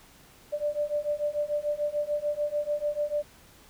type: beating tone pair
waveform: sine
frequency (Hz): 587 / 593.8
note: D5 / D5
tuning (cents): -1 / +19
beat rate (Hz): 6.8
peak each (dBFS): -30 / -29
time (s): 0.52-3.23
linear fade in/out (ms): 20
effects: pink hiss -55 dBFS RMS until 3.69 s